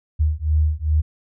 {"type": "beating tone pair", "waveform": "sine", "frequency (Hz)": [75.7, 78.2], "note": ["D#2", "D#2"], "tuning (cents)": [-47, 9], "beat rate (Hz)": 2.5, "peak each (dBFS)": -19, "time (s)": [0.19, 1.02], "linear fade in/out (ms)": 20, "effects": []}